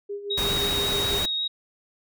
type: tone with tremolo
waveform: sine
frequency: 405.6 Hz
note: G#4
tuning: 41 cents flat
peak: -28 dBFS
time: 0.09-1.19 s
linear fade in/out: 10 ms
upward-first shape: sine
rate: 5.9 Hz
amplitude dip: 65%
type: tone with vibrato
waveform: sine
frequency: 3775 Hz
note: A#7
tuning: 21 cents sharp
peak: -24 dBFS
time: 0.3-1.48 s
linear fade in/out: 10 ms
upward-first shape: sine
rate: 5.5 Hz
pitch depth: 13 cents each way
type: noise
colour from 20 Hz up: pink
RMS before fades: -29 dBFS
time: 0.37-1.26 s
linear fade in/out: 10 ms
effects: none